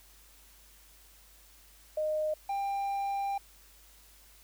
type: tone pair in turn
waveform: sine / triangle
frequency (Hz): 616 / 794.3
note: D#5 / G5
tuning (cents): -17 / +23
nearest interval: major third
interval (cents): 440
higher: second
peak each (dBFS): -28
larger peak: neither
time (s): 1.97-2.34 / 2.49-3.38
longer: second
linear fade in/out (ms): 5
effects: added 50 Hz sine -60 dBFS peak until 4.43 s + white hiss -59 dBFS RMS until 4.43 s